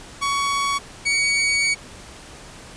sawtooth tone pair in turn, 1121 / 2248 Hz, C#6 / C#7, +19 / +24 cents, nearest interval octave, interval 1205 cents, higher second, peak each -16 / -14 dBFS, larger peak second, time 0.21-0.79 / 1.05-1.75 s, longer second, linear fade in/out 20 ms, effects pink hiss -41 dBFS RMS until 2.76 s + resampled to 22050 Hz

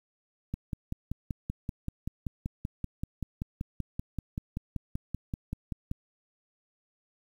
click train, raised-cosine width 5 ms, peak -20 dBFS, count 29, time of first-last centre 0.54-5.914 s, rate 5.21 Hz, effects 9-bit

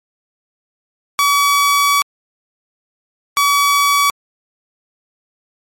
sawtooth tone bursts at uneven times, 1139 Hz, C#6, 47 cents sharp, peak -7 dBFS, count 2, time 1.19-2.02 / 3.37-4.1 s, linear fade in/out 0 ms, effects MP3 64 kbps

